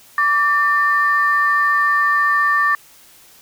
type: tone pair together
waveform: sine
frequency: 1161 / 1796.4 Hz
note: D6 / A6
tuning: -20 / +35 cents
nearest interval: minor sixth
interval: 755 cents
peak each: -15 dBFS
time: 0.18-2.75 s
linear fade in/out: 2 ms
effects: tanh soft clip ceiling -5 dBFS + white hiss -47 dBFS RMS until 3.41 s